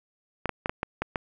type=clicks; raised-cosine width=0.5 ms; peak=-12 dBFS; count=7; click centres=0.457 / 0.493 / 0.659 / 0.695 / 0.831 / 1.02 / 1.158 s; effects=none